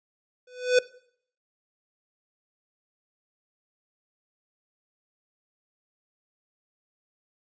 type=tone with exponential growth; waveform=square; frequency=499 Hz; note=B4; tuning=18 cents sharp; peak=-14 dBFS; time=0.47-0.79 s; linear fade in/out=5 ms; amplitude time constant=69 ms; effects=noise-tail reverb RT60 0.6 s tail -20 dB re dry + resampled to 16000 Hz